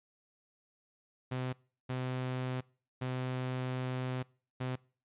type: tone bursts at uneven times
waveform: sawtooth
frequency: 128 Hz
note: C3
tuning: 38 cents flat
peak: -30 dBFS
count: 4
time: 1.31-1.53 / 1.89-2.61 / 3.01-4.23 / 4.6-4.76 s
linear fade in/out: 10 ms
effects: noise-tail reverb RT60 0.4 s tail -23 dB re dry + resampled to 8000 Hz